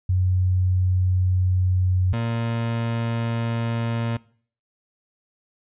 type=tone pair in turn; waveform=sine / 30% pulse; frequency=92 / 115.91 Hz; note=F#2 / A#2; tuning=-9 / -9 cents; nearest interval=major third; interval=400 cents; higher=second; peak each=-17 / -20 dBFS; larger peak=first; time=0.09-2.13 / 2.13-4.17 s; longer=neither; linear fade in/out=5 ms; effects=noise-tail reverb RT60 0.5 s tail -21 dB re dry + resampled to 8000 Hz